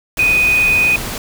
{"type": "tone in noise", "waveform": "sine", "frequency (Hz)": 2489, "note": "D#7", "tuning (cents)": 0, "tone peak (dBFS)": -10, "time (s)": [0.19, 0.96], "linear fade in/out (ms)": 2, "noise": "pink", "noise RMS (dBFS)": -24, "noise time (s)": [0.17, 1.18], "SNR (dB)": 11, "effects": []}